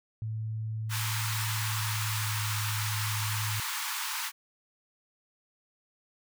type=tone with pitch glide; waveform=sine; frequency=110 to 106.81 Hz; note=A2 to G#2; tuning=0 to +49 cents; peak=-31 dBFS; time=0.22-3.6 s; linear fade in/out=0 ms; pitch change=-51 cents; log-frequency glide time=1.19-2.46 s
type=high-pass noise; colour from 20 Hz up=pink; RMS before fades=-34 dBFS; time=0.89-4.32 s; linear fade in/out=50 ms; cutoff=860 Hz; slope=96 dB/octave
effects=none